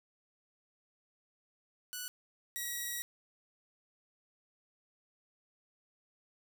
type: tone pair in turn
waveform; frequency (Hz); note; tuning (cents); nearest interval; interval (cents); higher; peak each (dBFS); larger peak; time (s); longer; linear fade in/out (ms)
5% pulse; 1480 / 1915.7; F#6 / A#6; 0 / +47; major third; 447; second; -28 / -26; second; 1.93-2.08 / 2.56-3.02; second; 0
effects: 10-bit